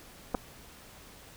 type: clicks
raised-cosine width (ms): 1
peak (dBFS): -17 / -15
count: 2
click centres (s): 0.345 / 0.349
effects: pink hiss -52 dBFS RMS until 1.36 s